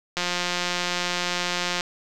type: click train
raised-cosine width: 0.2 ms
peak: -8 dBFS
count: 291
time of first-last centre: 0.17-1.808 s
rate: 177 Hz
effects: none